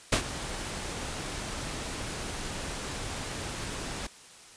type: noise with ADSR envelope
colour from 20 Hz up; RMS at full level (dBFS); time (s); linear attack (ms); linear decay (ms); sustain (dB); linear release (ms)
pink; -22; 0.12-4.07; 7; 88; -14; 6
effects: white hiss -51 dBFS RMS until 4.56 s + resampled to 22050 Hz